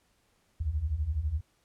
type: beating tone pair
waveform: sine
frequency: 68 / 80 Hz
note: C#2 / D#2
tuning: -33 / +49 cents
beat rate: 12 Hz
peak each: -33 / -29 dBFS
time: 0.6-1.41 s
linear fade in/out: 10 ms
effects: pink hiss -70 dBFS RMS until 1.64 s + low-pass 12000 Hz 12 dB/octave